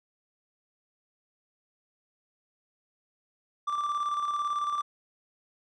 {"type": "tone with tremolo", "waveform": "triangle", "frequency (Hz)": 1174.7, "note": "D6", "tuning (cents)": 0, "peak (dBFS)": -24, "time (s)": [3.67, 4.82], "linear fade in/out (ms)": 10, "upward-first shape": "square", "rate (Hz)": 18, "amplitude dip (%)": 40, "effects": ["resampled to 22050 Hz"]}